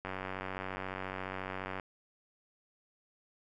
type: click train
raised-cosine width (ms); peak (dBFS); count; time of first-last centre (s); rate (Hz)
0.5; -23; 166; 0.05-1.798; 94.4
effects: none